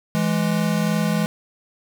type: tone pair together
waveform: square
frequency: 166.25 / 209.2 Hz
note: E3 / G#3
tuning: +15 / +13 cents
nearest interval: major third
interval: 398 cents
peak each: -22 dBFS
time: 0.15-1.26 s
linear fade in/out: 0 ms
effects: none